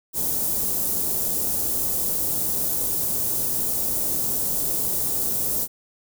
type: band-stop noise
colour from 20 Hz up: white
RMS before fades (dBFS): -24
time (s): 0.13-5.68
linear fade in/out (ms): 50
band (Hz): 510 to 9400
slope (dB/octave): 12
effects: none